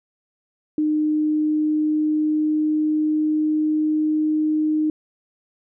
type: tone with pitch glide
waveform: sine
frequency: 305.3 to 308.1 Hz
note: D#4 to D#4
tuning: -33 to -17 cents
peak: -17 dBFS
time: 0.78-4.9 s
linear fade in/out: 2 ms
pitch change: +16 cents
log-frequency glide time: 0.96-4.3 s
effects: none